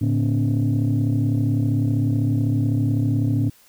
sine tone cluster, 111.5 / 143.6 / 247.5 / 283.3 Hz, A2 / D3 / B3 / C#4, +23 / -39 / +4 / +38 cents, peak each -18 / -25 / -25 / -23 dBFS, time 0.01-3.5 s, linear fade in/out 10 ms, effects tanh soft clip ceiling -12 dBFS + white hiss -54 dBFS RMS until 3.68 s

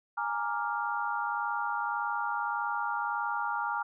sine chord, Bb dominant seventh, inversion third, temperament equal, 830.6 / 932.3 / 1174.7 / 1396.9 Hz, Ab5 / Bb5 / D6 / F6, 0 / 0 / 0 / 0 cents, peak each -35 / -34 / -37 / -34 dBFS, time 0.17-3.83 s, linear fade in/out 10 ms, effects none

